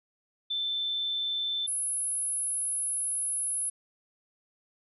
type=tone pair in turn; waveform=sine; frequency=3538 / 10582 Hz; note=A7 / E9; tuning=+9 / +6 cents; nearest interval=octave + perfect fifth; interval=1897 cents; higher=second; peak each=-28 dBFS; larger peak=neither; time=0.5-1.67 / 1.67-3.7 s; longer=second; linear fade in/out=10 ms; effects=none

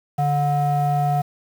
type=ring-modulated tone; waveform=triangle; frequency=289.1 Hz; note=D4; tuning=27 cents flat; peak=-12 dBFS; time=0.18-1.22 s; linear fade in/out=10 ms; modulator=435 Hz; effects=7-bit

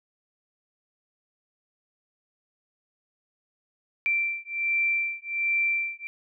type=beating tone pair; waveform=sine; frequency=2349 / 2350.3 Hz; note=D7 / D7; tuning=0 / +1 cents; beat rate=1.3 Hz; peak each=-27 dBFS; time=4.06-6.07 s; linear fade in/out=0 ms; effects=none

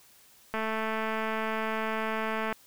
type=click train; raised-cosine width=0.5 ms; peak=-17 dBFS; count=438; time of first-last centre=0.54-2.526 s; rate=220 Hz; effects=white hiss -58 dBFS RMS until 2.66 s

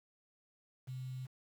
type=tone with quantisation; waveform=sine; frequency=129 Hz; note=C3; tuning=24 cents flat; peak=-40 dBFS; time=0.87-1.27 s; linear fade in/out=20 ms; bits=10; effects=none

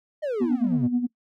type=exponential sweep; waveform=triangle; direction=down; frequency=637 to 113.5 Hz; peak=-22 dBFS; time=0.22-0.88 s; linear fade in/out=20 ms
type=tone with tremolo; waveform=sine; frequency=244.4 Hz; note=B3; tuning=18 cents flat; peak=-17 dBFS; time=0.4-1.07 s; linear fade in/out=20 ms; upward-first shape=sine; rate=9.4 Hz; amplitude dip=70%
effects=noise-tail reverb RT60 0.1 s tail -22 dB re dry + tanh soft clip ceiling -14 dBFS

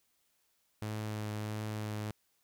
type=tone with vibrato; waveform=sawtooth; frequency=106.9 Hz; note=A2; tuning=49 cents flat; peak=-32 dBFS; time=0.82-2.11 s; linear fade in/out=0 ms; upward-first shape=triangle; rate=1.5 Hz; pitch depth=16 cents each way; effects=white hiss -75 dBFS RMS until 2.43 s

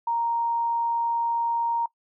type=tone; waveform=sine; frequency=932.3 Hz; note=A#5; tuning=in tune; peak=-22 dBFS; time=0.07-1.86 s; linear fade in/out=5 ms; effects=noise-tail reverb RT60 0.1 s tail -21 dB re dry

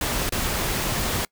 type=noise with dropouts; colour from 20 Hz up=pink; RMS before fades=-25 dBFS; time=0.01-1.25 s; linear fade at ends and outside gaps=2 ms; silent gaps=0.293-0.322 s; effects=noise-tail reverb RT60 0.1 s tail -25 dB re dry

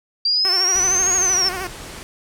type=linear two-way sweep; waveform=sine; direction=up then down; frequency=4699 to 6645 to 5310 Hz; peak=-15 dBFS; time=0.25-1.49 s; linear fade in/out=5 ms; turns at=1.14 s
type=tone with vibrato; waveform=10% pulse; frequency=370 Hz; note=F#4; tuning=in tune; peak=-17 dBFS; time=0.45-1.67 s; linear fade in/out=0 ms; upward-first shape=sine; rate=13 Hz; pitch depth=77 cents each way
type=low-pass noise; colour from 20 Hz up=pink; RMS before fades=-35 dBFS; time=0.75-2.03 s; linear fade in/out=0 ms; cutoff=11000 Hz; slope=24 dB/octave
effects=none

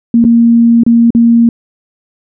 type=tone with dropouts; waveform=sine; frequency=233.1 Hz; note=A#3; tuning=in tune; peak=-3 dBFS; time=0.14-1.49 s; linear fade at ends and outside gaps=2 ms; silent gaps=0.242-0.249 / 0.835-0.864 / 1.105-1.149 s; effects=none

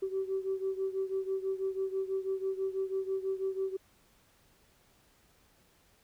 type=beating tone pair; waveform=sine; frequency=382 / 388.1 Hz; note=G4 / G4; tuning=-45 / -17 cents; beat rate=6.1 Hz; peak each=-32 / -35 dBFS; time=0.02-3.77 s; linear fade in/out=10 ms; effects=tanh soft clip ceiling -24 dBFS + pink hiss -66 dBFS RMS until 6.03 s

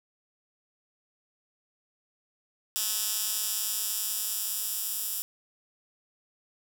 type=tone with high-pass filter sweep; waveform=10% pulse; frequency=214.8 Hz; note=A3; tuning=41 cents flat; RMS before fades=-31 dBFS; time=2.76-5.22 s; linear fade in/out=0 ms; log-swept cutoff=6200 to 10000 Hz; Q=0.73; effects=none

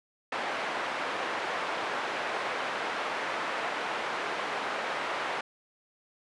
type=band-pass noise; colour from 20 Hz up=pink; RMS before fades=-33 dBFS; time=0.32-5.41 s; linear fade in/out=5 ms; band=590 to 2200 Hz; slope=12 dB/octave; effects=resampled to 24000 Hz

